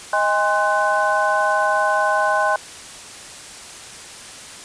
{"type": "tone cluster", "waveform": "sine", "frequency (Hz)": [627, 814, 1046, 1503], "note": ["D#5", "G#5", "C6", "F#6"], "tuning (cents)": [13, -35, -1, 27], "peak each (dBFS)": -21, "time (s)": [0.13, 2.56], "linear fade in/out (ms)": 2, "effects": ["white hiss -37 dBFS RMS until 4.64 s", "resampled to 22050 Hz"]}